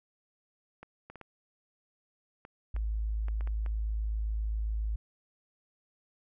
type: clicks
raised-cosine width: 0.5 ms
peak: -31 dBFS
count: 10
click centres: 0.83 / 1.1 / 1.157 / 1.213 / 2.451 / 2.764 / 3.284 / 3.409 / 3.474 / 3.662 s
type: tone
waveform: sine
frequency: 53.7 Hz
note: A1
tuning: 41 cents flat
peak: -29 dBFS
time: 2.74-4.96 s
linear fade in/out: 5 ms
effects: none